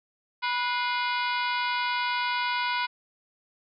harmonic tone with a mistuned harmonic, 490.1 Hz, B4, 13 cents flat, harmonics 2 / 3 / 4 / 5 / 6 / 7 / 8 / 9 / 10, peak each -28 / -32 / -34 / -36 / -38 / -39 / -40 / -41 / -42 dBFS, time 0.42-2.87 s, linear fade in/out 20 ms, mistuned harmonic 4, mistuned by +120 cents, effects none

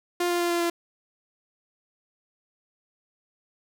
sawtooth tone with pitch steps, 351.3 / 348.9 / 346.5 / 344.1 / 341.7 Hz, F4 / F4 / F4 / F4 / F4, +10 / -2 / -14 / -26 / -38 cents, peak -19 dBFS, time 0.2-0.7 s, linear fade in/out 5 ms, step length 100 ms, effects none

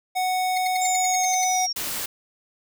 square tone, 740 Hz, F#5, in tune, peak -22 dBFS, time 0.15-1.67 s, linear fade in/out 20 ms
sawtooth tone bursts, 2155 Hz, C#7, 49 cents flat, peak -23 dBFS, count 10, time 0.56-1.444 s, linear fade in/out 5 ms, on 20 ms, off 76 ms
sine exponential sweep, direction down, 7310 to 5510 Hz, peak -24 dBFS, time 0.81-1.73 s, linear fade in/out 10 ms
white noise, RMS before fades -29 dBFS, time 1.76-2.06 s, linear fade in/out 5 ms
effects none

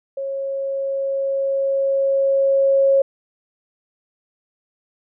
sine tone with level ramp, 546 Hz, C#5, 26 cents flat, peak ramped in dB -23 to -11 dBFS, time 0.17-3.02 s, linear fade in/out 5 ms, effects none

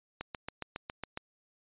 click train, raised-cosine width 0.3 ms, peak -21 dBFS, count 8, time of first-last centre 0.21-1.174 s, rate 7.26 Hz, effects resampled to 8000 Hz

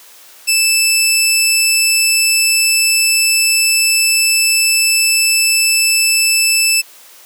15% pulse tone, 2637 Hz, E7, in tune, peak -3 dBFS, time 0.47-6.82 s, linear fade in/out 20 ms, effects white hiss -41 dBFS RMS until 7.25 s + high-pass 400 Hz 12 dB/octave

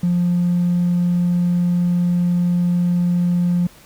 triangle tone, 175.7 Hz, F3, 11 cents sharp, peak -11 dBFS, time 0.03-3.67 s, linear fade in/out 5 ms, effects tanh soft clip ceiling -11 dBFS + pink hiss -46 dBFS RMS until 3.85 s

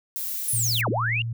violet noise, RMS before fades -30 dBFS, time 0.16-0.81 s, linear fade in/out 0 ms
sine linear two-way sweep, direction down then up, 11080 to 154.7 to 2883 Hz, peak -23 dBFS, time 0.48-1.22 s, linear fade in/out 2 ms, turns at 0.89 s
sine tone with pitch glide, 116.54 to 115.6 Hz, A#2 to A#2, 0 to -14 cents, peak -26 dBFS, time 0.53-1.33 s, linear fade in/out 5 ms, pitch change -14 cents, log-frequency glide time 0.81-1.13 s
effects none

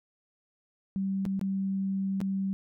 sine tone with dropouts, 193.6 Hz, G3, 21 cents flat, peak -27 dBFS, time 0.96-2.53 s, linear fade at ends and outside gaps 0 ms, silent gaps 1.253-1.262 / 1.394-1.413 / 2.204-2.214 s, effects none

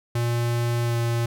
square tone with pitch glide, 118.7 to 117.4 Hz, A#2 to A#2, +32 to +13 cents, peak -22 dBFS, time 0.15-1.26 s, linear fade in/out 5 ms, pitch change -19 cents, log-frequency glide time 0.83-0.97 s, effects none

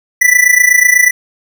square tone with amplitude modulation, 1978 Hz, B6, 2 cents sharp, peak -3 dBFS, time 0.21-1.11 s, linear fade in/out 10 ms, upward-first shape sine, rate 28.1 Hz, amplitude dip 80%, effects none

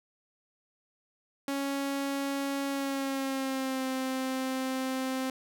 sawtooth tone with pitch glide, 277.2 to 261.6 Hz, C#4 to C4, 0 to 0 cents, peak -26 dBFS, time 1.48-5.3 s, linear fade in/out 2 ms, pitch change -100 cents, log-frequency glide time 2.69-3.86 s, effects none

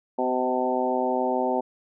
harmonic tone with a mistuned harmonic, 127 Hz, B2, 49 cents sharp, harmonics 2 / 3 / 4 / 5 / 6 / 7, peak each -29 / -29 / -29 / -29 / -29 / -29 dBFS, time 0.18-1.61 s, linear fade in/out 10 ms, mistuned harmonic 4, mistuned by +17 cents, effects none

